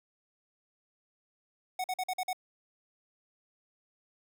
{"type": "tone bursts", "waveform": "square", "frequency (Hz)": 740, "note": "F#5", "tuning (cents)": 0, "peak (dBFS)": -31, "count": 6, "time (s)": [1.79, 2.331], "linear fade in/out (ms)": 5, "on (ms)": 51, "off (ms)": 47, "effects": []}